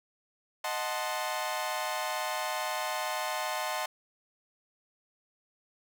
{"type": "chord", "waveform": "sawtooth", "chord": "D# diminished seventh", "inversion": "none", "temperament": "equal", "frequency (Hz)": [622.3, 740, 880, 1046.5], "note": ["D#5", "F#5", "A5", "C6"], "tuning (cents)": [0, 0, 0, 0], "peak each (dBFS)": -33, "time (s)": [0.64, 3.86], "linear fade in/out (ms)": 5, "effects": []}